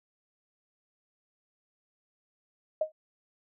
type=tone with exponential decay; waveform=sine; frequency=624 Hz; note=D#5; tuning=5 cents sharp; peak=-21 dBFS; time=2.81-2.92 s; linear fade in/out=5 ms; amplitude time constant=22 ms; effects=none